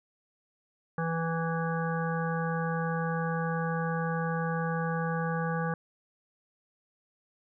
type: harmonic tone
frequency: 164.81 Hz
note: E3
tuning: in tune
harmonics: 1 / 3 / 5 / 7 / 9 / 10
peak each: -30 / -35 / -37 / -38 / -40 / -40 dBFS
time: 0.98-5.74 s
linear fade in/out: 2 ms
effects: none